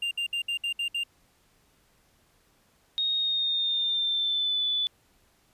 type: tone bursts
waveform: triangle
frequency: 2794 Hz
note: F7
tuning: in tune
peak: -25 dBFS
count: 7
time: 0.02-1.036 s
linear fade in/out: 5 ms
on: 92 ms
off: 62 ms
type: tone with pitch glide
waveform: sine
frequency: 3729 to 3479 Hz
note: A#7 to A7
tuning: 0 to -20 cents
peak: -24 dBFS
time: 2.98-4.87 s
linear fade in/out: 0 ms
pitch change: -120 cents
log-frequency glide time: 3.18-4.65 s
effects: pink hiss -65 dBFS RMS until 5.53 s + resampled to 32000 Hz